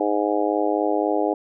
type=harmonic tone; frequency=103.83 Hz; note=G#2; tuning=in tune; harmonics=3 / 4 / 5 / 6 / 7 / 8; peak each=-24 / -25 / -26 / -27 / -27 / -28 dBFS; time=0-1.34 s; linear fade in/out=5 ms; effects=none